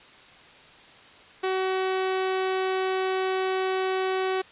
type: tone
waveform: sawtooth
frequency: 377.1 Hz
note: F#4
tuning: 33 cents sharp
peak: -20 dBFS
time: 1.43-4.42 s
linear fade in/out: 10 ms
effects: white hiss -50 dBFS RMS until 4.51 s + resampled to 8000 Hz